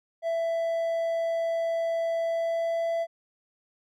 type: tone with pitch glide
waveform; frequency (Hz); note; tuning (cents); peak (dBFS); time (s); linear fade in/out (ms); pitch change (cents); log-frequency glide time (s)
triangle; 664 to 667.8; E5 to E5; +12 to +22; -23; 0.22-3.07; 50; +10; 2.2-2.94
effects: none